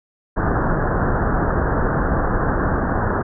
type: low-pass noise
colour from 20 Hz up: pink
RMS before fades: -19 dBFS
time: 0.36-3.23 s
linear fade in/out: 20 ms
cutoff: 1700 Hz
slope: 96 dB/octave
effects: none